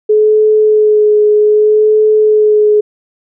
sine tone with vibrato, 425.5 Hz, G#4, 42 cents sharp, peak -5 dBFS, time 0.09-2.81 s, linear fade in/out 10 ms, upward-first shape sine, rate 0.64 Hz, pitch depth 18 cents each way, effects none

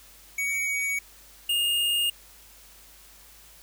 square tone pair in turn, 2249 / 2834 Hz, C#7 / F7, +24 / +25 cents, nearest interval major third, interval 401 cents, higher second, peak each -26 / -23 dBFS, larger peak second, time 0.38-0.99 / 1.49-2.1 s, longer neither, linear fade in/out 5 ms, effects added 50 Hz sine -57 dBFS peak until 3.62 s + white hiss -52 dBFS RMS until 3.62 s

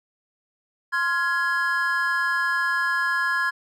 triangle chord, F minor, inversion second, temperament just, 1047.7 / 1396.9 / 1676.3 Hz, C6 / F6 / Ab6, +2 / 0 / +16 cents, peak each -25 / -26 / -21 dBFS, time 0.92-3.51 s, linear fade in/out 20 ms, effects none

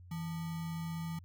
sine tone with sample-and-hold, 164.4 Hz, E3, 4 cents flat, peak -36 dBFS, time 0.11-1.19 s, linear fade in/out 5 ms, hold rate 1050 Hz, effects added 89 Hz sine -51 dBFS peak until 1.24 s

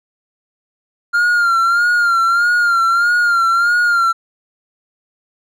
triangle tone with vibrato, 1396.9 Hz, F6, in tune, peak -9 dBFS, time 1.13-4.13 s, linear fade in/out 20 ms, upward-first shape sine, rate 1.6 Hz, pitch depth 56 cents each way, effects none

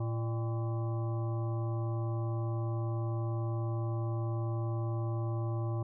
harmonic tone with a mistuned harmonic, 113.8 Hz, A#2, 41 cents flat, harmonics 1 / 3 / 5 / 7 / 9 / 10, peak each -31 / -41 / -45 / -48 / -50 / -51 dBFS, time 0-5.83 s, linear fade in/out 5 ms, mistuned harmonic 5, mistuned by +73 cents, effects none

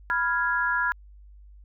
sine chord, F diminished, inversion second, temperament equal, 987.8 / 1396.9 / 1661.2 Hz, Cb6 / F6 / Ab6, 0 / 0 / 0 cents, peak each -28 / -26 / -26 dBFS, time 0.1-0.92 s, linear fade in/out 0 ms, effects added 50 Hz sine -46 dBFS peak until 1.64 s

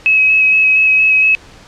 sine tone with vibrato, 2562 Hz, E7, 50 cents flat, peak -7 dBFS, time 0.06-1.35 s, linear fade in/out 0 ms, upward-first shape square, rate 4.3 Hz, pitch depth 11 cents each way, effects pink hiss -40 dBFS RMS until 1.67 s + low-pass 6000 Hz 12 dB/octave

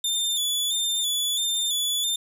sawtooth tone with vibrato, 3520 Hz, A7, in tune, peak -20 dBFS, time 0.04-2.16 s, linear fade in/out 5 ms, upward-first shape square, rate 1.5 Hz, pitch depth 41 cents each way, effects none

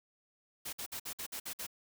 white noise bursts, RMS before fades -41 dBFS, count 8, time 0.65-1.668 s, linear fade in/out 10 ms, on 80 ms, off 54 ms, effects none

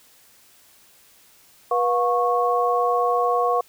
sine tone cluster, 486 / 715 / 1101 Hz, B4 / F5 / C#6, -28 / +41 / -12 cents, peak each -22 dBFS, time 1.71-3.61 s, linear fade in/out 5 ms, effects white hiss -54 dBFS RMS until 3.68 s

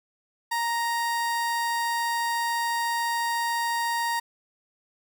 30% pulse tone, 934 Hz, A#5, 3 cents sharp, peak -22 dBFS, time 0.51-4.2 s, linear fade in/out 10 ms, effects none

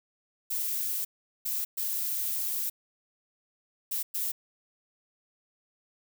violet noise bursts at uneven times, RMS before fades -31 dBFS, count 5, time 0.5-1.05 / 1.45-1.65 / 1.77-2.7 / 3.91-4.03 / 4.14-4.32 s, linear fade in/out 10 ms, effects none

